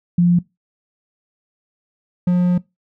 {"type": "tone pair in turn", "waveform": ["sine", "triangle"], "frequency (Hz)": [174.61, 178.38], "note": ["F3", "F3"], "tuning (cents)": [0, 37], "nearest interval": "unison", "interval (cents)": 37, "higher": "second", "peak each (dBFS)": [-10, -10], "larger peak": "neither", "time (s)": [[0.18, 0.39], [2.27, 2.58]], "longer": "second", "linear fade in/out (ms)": 5, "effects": ["noise-tail reverb RT60 0.2 s tail -21 dB re dry"]}